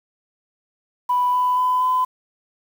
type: tone with pitch steps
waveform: sine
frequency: 989 / 997 / 1005.1 / 1013.3 Hz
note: B5 / B5 / B5 / B5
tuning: +2 / +16 / +30 / +44 cents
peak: -15 dBFS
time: 1.09-2.05 s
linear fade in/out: 10 ms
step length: 240 ms
effects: tanh soft clip ceiling -11 dBFS + 7-bit